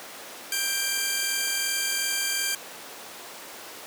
10% pulse tone pair together, 1586.9 / 2359 Hz, G6 / D7, +21 / +7 cents, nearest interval perfect fifth, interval 686 cents, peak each -19 dBFS, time 0.52-2.55 s, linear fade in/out 2 ms, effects pink hiss -40 dBFS RMS until 3.86 s + high-pass 400 Hz 12 dB/octave

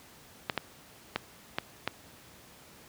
clicks, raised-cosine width 0.3 ms, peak -12 dBFS, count 5, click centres 0.498 / 0.577 / 1.16 / 1.585 / 1.876 s, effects pink hiss -54 dBFS RMS until 2.88 s + high-pass 80 Hz 12 dB/octave

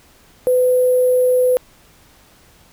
sine tone with sample-and-hold, 503 Hz, B4, 32 cents sharp, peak -11 dBFS, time 0.47-1.57 s, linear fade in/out 0 ms, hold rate 11025 Hz, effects pink hiss -50 dBFS RMS until 2.72 s

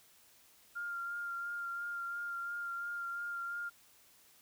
sine tone with vibrato, 1396.9 Hz, F6, in tune, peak -37 dBFS, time 0.75-3.7 s, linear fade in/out 20 ms, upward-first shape sine, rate 2.9 Hz, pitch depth 19 cents each way, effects white hiss -64 dBFS RMS until 4.41 s

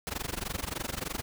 pink noise with amplitude modulation, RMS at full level -32 dBFS, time 0.07-1.22 s, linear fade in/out 0 ms, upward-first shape sine, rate 23.3 Hz, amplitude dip 95%, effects none

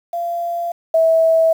sine tone pair in turn, 688 / 651 Hz, F5 / E5, -26 / -22 cents, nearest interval minor second, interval 96 cents, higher first, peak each -19 / -10 dBFS, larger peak second, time 0.13-0.72 / 0.94-1.53 s, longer neither, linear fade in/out 5 ms, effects 7-bit

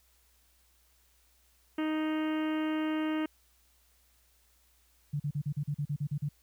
harmonic tone, 311.1 Hz, D#4, in tune, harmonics 1 / 2 / 3 / 4 / 5 / 6 / 7 / 8 / 9 / 10, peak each -29 / -41 / -44 / -44 / -46 / -47 / -48 / -53 / -48 / -53 dBFS, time 1.78-3.26 s, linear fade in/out 5 ms
sine tone bursts, 145.6 Hz, D3, 15 cents flat, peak -29 dBFS, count 11, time 5.13-6.29 s, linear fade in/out 10 ms, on 70 ms, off 39 ms
effects added 60 Hz sine -68 dBFS peak until 6.42 s + white hiss -68 dBFS RMS until 6.42 s

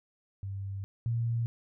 sine tone pair in turn, 98 / 116.54 Hz, G2 / A#2, 0 / 0 cents, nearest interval minor third, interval 300 cents, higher second, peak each -34 / -27 dBFS, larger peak second, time 0.43-0.84 / 1.06-1.46 s, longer first, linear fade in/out 0 ms, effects none

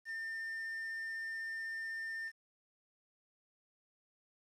triangle tone with quantisation, 1804 Hz, A6, 43 cents sharp, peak -37 dBFS, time 0.05-2.32 s, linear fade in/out 50 ms, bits 10, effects low-pass 9000 Hz 12 dB/octave

